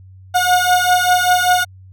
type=beating tone pair; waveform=30% pulse; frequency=721 / 726.1 Hz; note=F#5 / F#5; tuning=-45 / -33 cents; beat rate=5.1 Hz; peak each=-12 dBFS; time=0.34-1.65 s; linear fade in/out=20 ms; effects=added 94 Hz sine -38 dBFS peak until 1.92 s